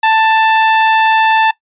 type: tone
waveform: sawtooth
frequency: 884 Hz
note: A5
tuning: 8 cents sharp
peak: -4 dBFS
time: 0.03-1.51 s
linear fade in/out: 5 ms
effects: noise-tail reverb RT60 0.1 s tail -19 dB re dry + resampled to 8000 Hz